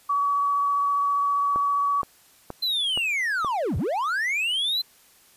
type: tone with vibrato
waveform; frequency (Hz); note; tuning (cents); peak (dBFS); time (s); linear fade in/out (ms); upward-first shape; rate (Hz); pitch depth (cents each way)
sine; 1136; C#6; +42; -20; 0.09-2.02; 10; sine; 15; 10
type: click train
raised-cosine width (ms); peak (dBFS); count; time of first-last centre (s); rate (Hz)
1; -18; 5; 1.56-3.447; 2.12
type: linear two-way sweep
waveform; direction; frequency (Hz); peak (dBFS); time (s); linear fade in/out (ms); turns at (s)
triangle; down then up; 4127 to 61.74 to 4127; -21; 2.62-4.82; 10; 3.77
effects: white hiss -56 dBFS RMS until 5.36 s + resampled to 32000 Hz